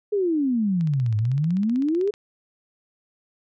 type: exponential two-way sweep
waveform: sine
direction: down then up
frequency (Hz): 426.7 to 103.9 to 426.7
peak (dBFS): -19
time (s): 0.12-2.11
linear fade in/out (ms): 10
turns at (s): 1.17
type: click train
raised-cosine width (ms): 0.2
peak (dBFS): -27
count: 22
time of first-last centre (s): 0.81-2.139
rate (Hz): 15.8
effects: none